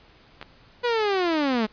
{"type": "clicks", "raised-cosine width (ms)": 0.3, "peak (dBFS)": -21, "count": 2, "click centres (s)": [0.414, 0.427]}
{"type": "linear sweep", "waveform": "sawtooth", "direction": "down", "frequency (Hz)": [493.9, 207.3], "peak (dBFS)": -17, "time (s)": [0.83, 1.67], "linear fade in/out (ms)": 20}
{"effects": ["pink hiss -54 dBFS RMS until 1.72 s", "resampled to 11025 Hz"]}